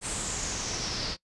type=noise with low-pass filter sweep; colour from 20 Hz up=pink; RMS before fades=-33 dBFS; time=0.01-1.17 s; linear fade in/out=50 ms; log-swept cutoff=8600 to 4700 Hz; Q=5.2; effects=noise-tail reverb RT60 0.1 s tail -21 dB re dry + resampled to 24000 Hz